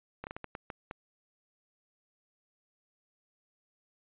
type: slowing click train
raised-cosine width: 0.5 ms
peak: -24 dBFS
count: 8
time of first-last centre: 0.24-0.911 s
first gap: 29 ms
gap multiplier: 1.39
effects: resampled to 8000 Hz